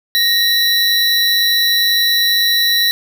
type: tone pair together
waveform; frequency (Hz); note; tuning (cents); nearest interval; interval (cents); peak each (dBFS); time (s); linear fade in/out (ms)
square; 1864.7 / 3951; A#6 / B7; 0 / 0; octave + minor second; 1300; -18 / -13; 0.15-2.91; 0
effects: none